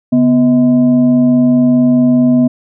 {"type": "tone with frequency modulation", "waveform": "sine", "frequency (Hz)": 246.9, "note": "B3", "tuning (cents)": 0, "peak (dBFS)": -6, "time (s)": [0.12, 2.48], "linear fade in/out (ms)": 10, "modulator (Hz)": 389, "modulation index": 0.44, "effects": []}